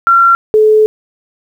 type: tone pair in turn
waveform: sine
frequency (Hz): 1368 / 430.9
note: F6 / A4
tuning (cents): -36 / -36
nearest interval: octave + minor sixth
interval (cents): 2000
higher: first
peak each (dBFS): -4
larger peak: neither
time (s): 0.07-0.35 / 0.54-0.86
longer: second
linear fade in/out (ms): 0
effects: 7-bit